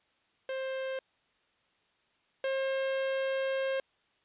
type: tone pair in turn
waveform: 45% pulse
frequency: 528 / 534.8 Hz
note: C5 / C5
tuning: +16 / +38 cents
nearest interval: unison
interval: 22 cents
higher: second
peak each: -33 / -29 dBFS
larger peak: second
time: 0.49-0.99 / 2.44-3.8 s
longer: second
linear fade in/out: 2 ms
effects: white hiss -71 dBFS RMS until 4.24 s + resampled to 8000 Hz